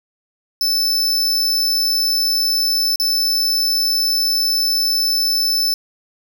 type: tone with dropouts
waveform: 45% pulse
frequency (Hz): 5274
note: E8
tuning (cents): 0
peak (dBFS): -15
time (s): 0.61-5.74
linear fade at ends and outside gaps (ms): 1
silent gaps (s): 2.958-2.999
effects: none